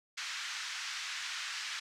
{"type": "band-pass noise", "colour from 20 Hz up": "pink", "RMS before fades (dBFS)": -40, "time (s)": [0.17, 1.8], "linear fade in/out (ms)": 10, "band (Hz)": [1400, 6400], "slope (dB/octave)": 24, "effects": []}